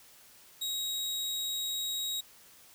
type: tone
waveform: sawtooth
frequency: 3804 Hz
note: A#7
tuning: 34 cents sharp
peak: -29 dBFS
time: 0.61-2.21 s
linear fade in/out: 10 ms
effects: white hiss -57 dBFS RMS until 2.74 s